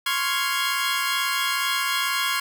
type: chord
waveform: 20% pulse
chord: Db major seventh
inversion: third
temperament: equal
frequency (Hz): 1046.5 / 1108.7 / 1396.9 / 1661.2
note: C6 / Db6 / F6 / Ab6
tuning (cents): 0 / 0 / 0 / 0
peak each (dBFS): -23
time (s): 0.06-2.4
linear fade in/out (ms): 5
effects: none